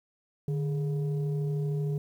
sine tone pair together, 149.3 / 414.8 Hz, D3 / G#4, +29 / -2 cents, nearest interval octave + tritone, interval 1769 cents, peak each -26 / -35 dBFS, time 0.48-1.98 s, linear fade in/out 2 ms, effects tanh soft clip ceiling -23 dBFS + 10-bit

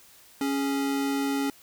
square tone pair together, 277.2 / 415.3 Hz, C#4 / G#4, 0 / 0 cents, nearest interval perfect fifth, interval 700 cents, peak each -26 / -35 dBFS, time 0.41-1.5 s, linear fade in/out 2 ms, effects white hiss -54 dBFS RMS until 1.62 s

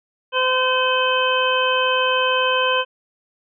harmonic tone, 513 Hz, C5, 34 cents flat, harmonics 1 / 2 / 3 / 5 / 6, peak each -21 / -21 / -24 / -24 / -23 dBFS, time 0.32-2.85 s, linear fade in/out 50 ms, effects none

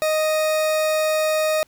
40% pulse tone, 622.3 Hz, D#5, in tune, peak -17 dBFS, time 0.02-1.63 s, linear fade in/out 0 ms, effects pink hiss -60 dBFS RMS until 1.67 s

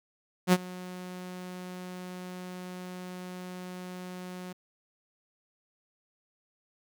sawtooth tone with ADSR envelope, 181.8 Hz, F#3, 30 cents flat, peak -13 dBFS, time 0.47-4.53 s, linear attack 57 ms, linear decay 42 ms, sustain -22 dB, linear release 9 ms, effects none

